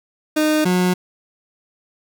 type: tone pair in turn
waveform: 30% pulse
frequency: 307.2 / 181.32 Hz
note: D#4 / F#3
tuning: -22 / -35 cents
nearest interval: major sixth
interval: 913 cents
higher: first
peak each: -12 dBFS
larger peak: neither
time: 0.36-0.65 / 0.65-0.94 s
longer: neither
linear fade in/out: 10 ms
effects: none